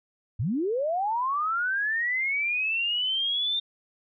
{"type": "linear sweep", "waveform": "sine", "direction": "up", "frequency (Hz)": [87.4, 3619], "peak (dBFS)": -24, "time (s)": [0.39, 3.6], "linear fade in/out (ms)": 10, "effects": []}